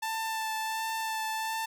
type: tone with vibrato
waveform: sawtooth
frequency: 885 Hz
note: A5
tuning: 10 cents sharp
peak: -27 dBFS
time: 0.02-1.66 s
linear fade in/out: 10 ms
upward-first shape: sine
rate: 1.4 Hz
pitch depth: 13 cents each way
effects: none